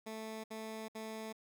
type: tone bursts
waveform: 15% pulse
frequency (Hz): 220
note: A3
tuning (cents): 0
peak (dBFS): -36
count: 3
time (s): 0.06-1.328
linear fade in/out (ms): 10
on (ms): 380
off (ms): 64
effects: none